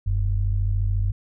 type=tone pair together; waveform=sine; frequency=43.25 / 97.1 Hz; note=F1 / G2; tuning=-16 / -16 cents; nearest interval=octave + major second; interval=1400 cents; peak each=-22 dBFS; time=0.06-1.12 s; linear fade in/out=10 ms; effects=none